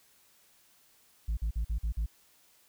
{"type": "tone bursts", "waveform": "sine", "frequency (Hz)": 54.8, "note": "A1", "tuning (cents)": -6, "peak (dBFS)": -25, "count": 6, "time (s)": [1.28, 2.061], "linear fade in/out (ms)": 10, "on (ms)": 91, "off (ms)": 47, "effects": ["tanh soft clip ceiling -27 dBFS", "white hiss -64 dBFS RMS until 2.68 s"]}